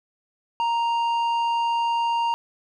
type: tone with low-pass filter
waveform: square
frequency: 932.3 Hz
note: A#5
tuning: in tune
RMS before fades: -23 dBFS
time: 0.6-2.34 s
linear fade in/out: 0 ms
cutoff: 2700 Hz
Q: 0.73
effects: none